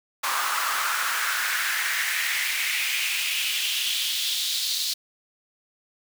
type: noise with high-pass filter sweep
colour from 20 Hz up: pink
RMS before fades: -26 dBFS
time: 0.23-4.94 s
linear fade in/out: 10 ms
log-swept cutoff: 1100 to 4200 Hz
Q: 3.5
effects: none